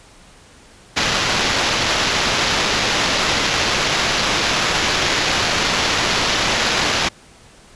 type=noise with sample-and-hold; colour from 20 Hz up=white; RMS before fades=-18 dBFS; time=0.96-7.09 s; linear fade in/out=10 ms; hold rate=8820 Hz; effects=pink hiss -46 dBFS RMS until 7.75 s + resampled to 22050 Hz